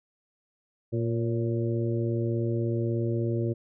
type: harmonic tone with a mistuned harmonic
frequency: 116.54 Hz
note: A#2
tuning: in tune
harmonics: 1 / 2 / 3 / 4 / 5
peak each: -27 / -34 / -30 / -37 / -38 dBFS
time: 0.92-3.54 s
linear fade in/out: 20 ms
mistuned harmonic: 5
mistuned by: -45 cents
effects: none